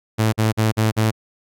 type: tone bursts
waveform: sawtooth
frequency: 110 Hz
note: A2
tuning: in tune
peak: -11 dBFS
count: 5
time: 0.18-1.114 s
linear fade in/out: 20 ms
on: 150 ms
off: 46 ms
effects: AAC 64 kbps